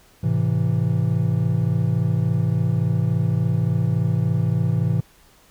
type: chord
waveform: triangle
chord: A minor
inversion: none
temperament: equal with one note detuned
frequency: 107.3 / 130.81 / 164.81 Hz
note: A2 / C3 / E3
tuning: -43 / 0 / 0 cents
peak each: -20 dBFS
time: 0.23-5.01 s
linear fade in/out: 10 ms
effects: pink hiss -54 dBFS RMS until 5.5 s